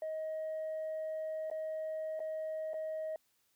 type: tone with dropouts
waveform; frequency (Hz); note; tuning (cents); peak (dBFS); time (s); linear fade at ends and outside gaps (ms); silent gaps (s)
sine; 630; D#5; +21; -34; 0.02-3.16; 2; 1.501-1.513 / 2.194-2.202 / 2.734-2.741
effects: tanh soft clip ceiling -34 dBFS + white hiss -75 dBFS RMS until 3.55 s